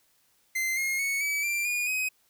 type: tone with pitch steps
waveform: 45% pulse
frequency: 2076 / 2144 / 2215 / 2288 / 2363 / 2440 / 2521 Hz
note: C7 / C7 / C#7 / D7 / D7 / D#7 / D#7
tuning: -14 / +42 / -2 / -46 / +10 / -34 / +22 cents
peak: -26 dBFS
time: 0.55-2.09 s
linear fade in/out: 10 ms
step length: 220 ms
effects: white hiss -67 dBFS RMS until 2.29 s